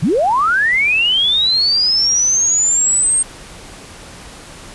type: linear sweep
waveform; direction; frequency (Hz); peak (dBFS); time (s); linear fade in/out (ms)
sine; up; 118.2 to 8600; -11; 0.02-3.23; 10
effects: pink hiss -36 dBFS RMS until 4.74 s + resampled to 24000 Hz